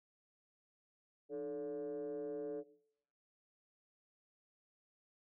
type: tone with frequency modulation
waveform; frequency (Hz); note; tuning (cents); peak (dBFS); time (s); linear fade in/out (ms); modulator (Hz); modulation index
sine; 437.4; A4; -10; -38; 1.29-2.64; 50; 134; 0.81
effects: noise-tail reverb RT60 0.7 s tail -19 dB re dry + tanh soft clip ceiling -36 dBFS